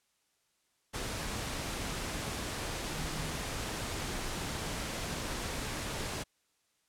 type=tone in noise; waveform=sine; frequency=155.56 Hz; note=D#3; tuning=in tune; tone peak=-42 dBFS; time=2.92-3.37 s; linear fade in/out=20 ms; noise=pink; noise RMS=-37 dBFS; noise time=0.93-6.24 s; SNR=-8 dB; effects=white hiss -75 dBFS RMS until 6.88 s + low-pass 10000 Hz 12 dB/octave